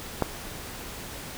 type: click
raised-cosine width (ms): 1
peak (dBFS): -8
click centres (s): 0.223
effects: pink hiss -39 dBFS RMS until 1.37 s